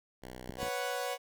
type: tone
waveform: 5% pulse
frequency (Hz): 62.8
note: B1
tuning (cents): +30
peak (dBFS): -33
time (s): 0.22-0.69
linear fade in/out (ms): 10
type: clicks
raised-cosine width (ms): 3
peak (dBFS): -26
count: 2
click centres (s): 0.496 / 0.63
type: chord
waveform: sawtooth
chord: B suspended second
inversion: none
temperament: equal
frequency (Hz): 493.9 / 554.4 / 740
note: B4 / C#5 / F#5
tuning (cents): 0 / 0 / 0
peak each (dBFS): -34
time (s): 0.57-1.18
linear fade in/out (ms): 50
effects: none